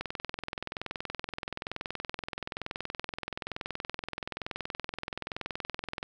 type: click train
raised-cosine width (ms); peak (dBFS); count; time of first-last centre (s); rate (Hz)
0.3; -18; 128; 0.01-6.029; 21.1
effects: none